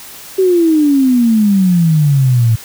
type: exponential sweep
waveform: sine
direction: down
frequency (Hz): 385.7 to 110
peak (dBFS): -7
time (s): 0.38-2.56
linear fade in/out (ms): 10
effects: white hiss -33 dBFS RMS until 2.64 s